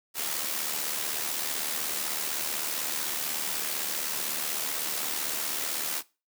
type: noise with amplitude modulation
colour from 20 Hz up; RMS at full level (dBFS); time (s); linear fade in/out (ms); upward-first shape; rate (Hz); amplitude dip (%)
white; -29; 0.14-6.03; 50; sine; 75.9; 50
effects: noise-tail reverb RT60 0.3 s tail -21 dB re dry + high-pass 200 Hz 12 dB/octave